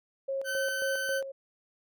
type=tone with tremolo; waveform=sine; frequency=542 Hz; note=C#5; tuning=39 cents flat; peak=-29 dBFS; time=0.28-1.32 s; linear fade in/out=10 ms; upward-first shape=square; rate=3.7 Hz; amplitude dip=60%
type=tone; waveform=40% pulse; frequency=1529 Hz; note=G6; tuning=44 cents flat; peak=-30 dBFS; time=0.44-1.22 s; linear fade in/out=50 ms
effects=none